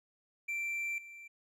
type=tone with level steps; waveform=triangle; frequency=2349 Hz; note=D7; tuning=in tune; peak=-32 / -46 dBFS; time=0.48-1.28 s; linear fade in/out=10 ms; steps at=0.98 s; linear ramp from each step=2 ms; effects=none